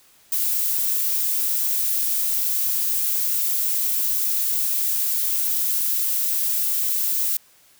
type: noise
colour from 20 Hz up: violet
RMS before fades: -22 dBFS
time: 0.32-7.37 s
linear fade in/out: 2 ms
effects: white hiss -55 dBFS RMS until 7.79 s